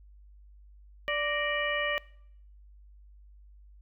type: harmonic tone with a mistuned harmonic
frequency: 587 Hz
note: D5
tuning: 1 cent flat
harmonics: 1 / 2 / 3 / 4 / 5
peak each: -32 / -36 / -32 / -36 / -36 dBFS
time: 1.08-1.98 s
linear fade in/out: 0 ms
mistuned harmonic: 3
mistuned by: +95 cents
effects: noise-tail reverb RT60 0.7 s tail -22 dB re dry + added 50 Hz sine -51 dBFS peak until 3.81 s